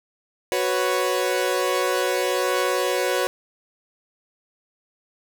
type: chord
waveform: sawtooth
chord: F# suspended fourth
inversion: none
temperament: equal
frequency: 370 / 493.9 / 554.4 Hz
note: F#4 / B4 / C#5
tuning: 0 / 0 / 0 cents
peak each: -21 dBFS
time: 0.52-3.27 s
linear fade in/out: 0 ms
effects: none